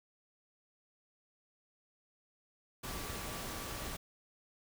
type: tone in noise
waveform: sine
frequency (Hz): 1155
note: D6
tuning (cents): -29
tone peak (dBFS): -52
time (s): 2.83-3.97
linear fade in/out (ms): 10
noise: pink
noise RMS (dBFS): -42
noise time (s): 2.83-3.97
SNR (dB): -13
effects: none